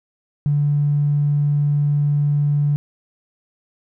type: tone with tanh clipping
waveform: triangle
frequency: 145.6 Hz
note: D3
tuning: 15 cents flat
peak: -14 dBFS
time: 0.46-2.76 s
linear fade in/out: 0 ms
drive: 2 dB
effects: none